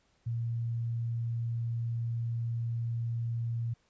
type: tone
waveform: sine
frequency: 116.54 Hz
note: A#2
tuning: in tune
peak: -30 dBFS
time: 0.26-3.74 s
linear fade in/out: 10 ms
effects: pink hiss -71 dBFS RMS until 3.89 s + resampled to 16000 Hz